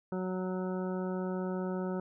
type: harmonic tone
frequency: 185 Hz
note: F#3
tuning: in tune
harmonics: 1 / 2 / 3 / 4 / 5 / 7 / 8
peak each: -34 / -37 / -41 / -48 / -46 / -48 / -52 dBFS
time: 0.12-2 s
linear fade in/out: 2 ms
effects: none